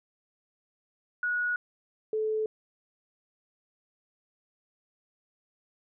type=tone pair in turn; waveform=sine; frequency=1458 / 434.3 Hz; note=F#6 / A4; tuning=-26 / -23 cents; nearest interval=octave + major sixth; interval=2097 cents; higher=first; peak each=-26 dBFS; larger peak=neither; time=1.23-1.56 / 2.13-2.46 s; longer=neither; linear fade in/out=2 ms; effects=none